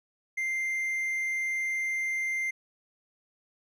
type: tone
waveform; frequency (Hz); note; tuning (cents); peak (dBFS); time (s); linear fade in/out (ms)
triangle; 2093; C7; 0; -26; 0.37-2.51; 10
effects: none